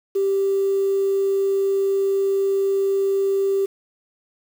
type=tone; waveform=sine; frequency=392 Hz; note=G4; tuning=in tune; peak=-16 dBFS; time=0.15-3.66 s; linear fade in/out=10 ms; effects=tanh soft clip ceiling -13 dBFS + 7-bit